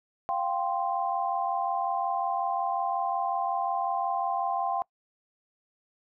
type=chord; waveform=sine; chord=F suspended second; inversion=none; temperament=equal; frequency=698.5 / 784 / 1046.5 Hz; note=F5 / G5 / C6; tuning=0 / 0 / 0 cents; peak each=-31 / -29 / -32 dBFS; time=0.29-4.82 s; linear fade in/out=0 ms; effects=noise-tail reverb RT60 0.1 s tail -24 dB re dry